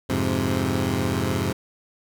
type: chord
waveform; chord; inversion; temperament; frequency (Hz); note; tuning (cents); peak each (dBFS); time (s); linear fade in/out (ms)
15% pulse; F minor; none; equal; 87.31 / 103.83 / 130.81; F2 / Ab2 / C3; 0 / 0 / 0; -20; 0.09-1.53; 10
effects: none